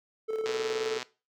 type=tone with tremolo; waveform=triangle; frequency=440 Hz; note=A4; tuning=in tune; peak=-24 dBFS; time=0.28-0.99 s; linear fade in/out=20 ms; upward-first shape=square; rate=19 Hz; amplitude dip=45%
type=click train; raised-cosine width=0.2 ms; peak=-18 dBFS; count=72; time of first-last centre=0.46-1.028 s; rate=125 Hz
effects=noise-tail reverb RT60 0.3 s tail -19 dB re dry + high-pass 200 Hz 12 dB/octave